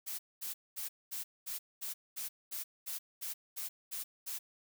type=noise bursts; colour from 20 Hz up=blue; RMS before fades=-40 dBFS; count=13; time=0.06-4.39 s; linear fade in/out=20 ms; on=130 ms; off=220 ms; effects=none